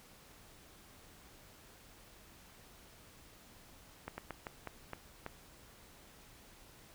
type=slowing click train; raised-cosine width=0.5 ms; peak=-26 dBFS; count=7; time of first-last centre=4.08-5.264 s; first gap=100 ms; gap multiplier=1.27; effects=pink hiss -59 dBFS RMS until 6.94 s